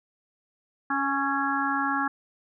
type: harmonic tone with a mistuned harmonic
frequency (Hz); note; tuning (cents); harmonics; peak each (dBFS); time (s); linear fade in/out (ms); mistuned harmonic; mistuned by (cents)
277.2; C#4; 0; 1 / 3 / 4 / 5 / 6; -30 / -30 / -30 / -30 / -30; 0.9-2.08; 5; 5; -24
effects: none